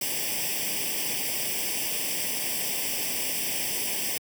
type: noise with comb filter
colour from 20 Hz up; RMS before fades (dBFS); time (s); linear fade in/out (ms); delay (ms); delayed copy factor
white; -29; 0.01-4.18; 5; 0.37; +0.95
effects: high-pass 150 Hz 12 dB/octave